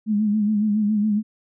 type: tone with vibrato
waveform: sine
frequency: 210.8 Hz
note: G#3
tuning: 26 cents sharp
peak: -17 dBFS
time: 0.06-1.23 s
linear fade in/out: 50 ms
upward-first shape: sine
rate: 7.2 Hz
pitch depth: 57 cents each way
effects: none